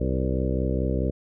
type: harmonic tone with a mistuned harmonic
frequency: 64.7 Hz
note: C2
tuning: 19 cents flat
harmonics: 1 / 2 / 3 / 4 / 5 / 6 / 7 / 8 / 9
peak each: -26 / -29 / -31 / -32 / -33 / -34 / -34 / -35 / -36 dBFS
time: 0-1.11 s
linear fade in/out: 10 ms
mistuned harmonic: 7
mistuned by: +38 cents
effects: none